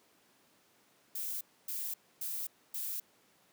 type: noise bursts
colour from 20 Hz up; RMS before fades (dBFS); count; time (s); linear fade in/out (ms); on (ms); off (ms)
violet; -38; 4; 1.15-3; 5; 260; 270
effects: pink hiss -67 dBFS RMS until 3.52 s + high-pass 200 Hz 12 dB/octave